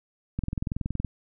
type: click train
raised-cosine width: 5 ms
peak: -16 dBFS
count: 15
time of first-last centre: 0.39-1.047 s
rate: 21.3 Hz
effects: none